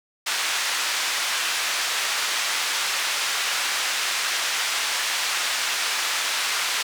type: band-pass noise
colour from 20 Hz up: pink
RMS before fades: -25 dBFS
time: 0.26-6.83 s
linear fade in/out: 10 ms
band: 1400 to 7400 Hz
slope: 12 dB/octave
effects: none